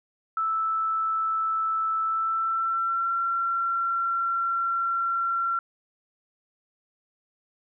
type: tone with pitch glide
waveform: sine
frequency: 1316 to 1363.2 Hz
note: E6 to F6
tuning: -3 to -42 cents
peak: -23 dBFS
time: 0.37-5.59 s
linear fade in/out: 2 ms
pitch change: +61 cents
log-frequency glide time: 2.03-3.14 s
effects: none